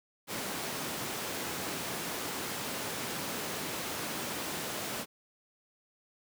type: high-pass noise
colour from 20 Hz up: pink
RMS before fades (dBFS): -37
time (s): 0.27-5.06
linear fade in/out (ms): 50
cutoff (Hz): 180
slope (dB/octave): 12
effects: none